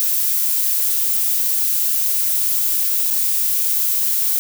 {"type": "noise with dropouts", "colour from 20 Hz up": "violet", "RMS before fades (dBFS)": -18, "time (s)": [0, 4.39], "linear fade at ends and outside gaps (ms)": 0, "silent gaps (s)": [3.102, 3.107], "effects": []}